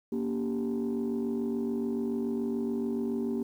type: chord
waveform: sine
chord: G diminished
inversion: first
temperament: just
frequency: 235.2 / 282.2 / 392 Hz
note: Bb3 / Db4 / G4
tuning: +16 / +31 / 0 cents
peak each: -29 / -34 / -32 dBFS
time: 0.12-3.43 s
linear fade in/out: 5 ms
effects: tanh soft clip ceiling -24 dBFS + 10-bit